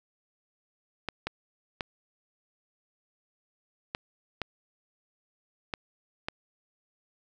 clicks, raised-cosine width 0.3 ms, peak -15 dBFS, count 7, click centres 1.087 / 1.27 / 1.808 / 3.949 / 4.417 / 5.738 / 6.285 s, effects none

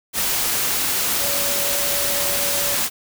sine tone in noise, 569 Hz, C#5, 45 cents sharp, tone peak -29 dBFS, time 1.19-2.78 s, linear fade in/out 50 ms, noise white, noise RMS -21 dBFS, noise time 0.13-2.9 s, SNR -11 dB, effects none

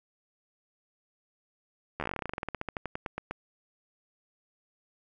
slowing click train, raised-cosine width 0.5 ms, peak -18 dBFS, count 27, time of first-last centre 2-3.31 s, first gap 12 ms, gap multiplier 1.1, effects none

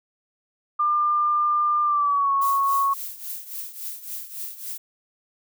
sine tone with pitch glide, 1198 to 1104.9 Hz, D6 to C#6, +34 to -6 cents, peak -18 dBFS, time 0.79-2.94 s, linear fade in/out 10 ms, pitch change -140 cents, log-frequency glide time 1.84-2.32 s
violet noise with tremolo, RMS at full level -31 dBFS, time 2.41-4.78 s, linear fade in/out 10 ms, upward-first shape triangle, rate 3.6 Hz, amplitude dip 80%
effects none

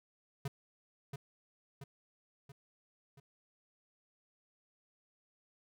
square tone with echo, 138.59 Hz, C#3, in tune, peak -36 dBFS, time 0.45-0.48 s, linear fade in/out 5 ms, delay 680 ms, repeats 4, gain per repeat -5 dB, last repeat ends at 3.2 s, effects none

